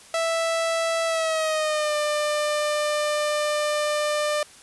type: tone with pitch glide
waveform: sawtooth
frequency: 659.3 to 597.6 Hz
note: E5 to D5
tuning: 0 to +30 cents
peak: -18 dBFS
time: 0.14-4.43 s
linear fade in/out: 2 ms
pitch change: -170 cents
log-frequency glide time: 1.06-1.94 s
effects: white hiss -48 dBFS RMS until 4.62 s + resampled to 24000 Hz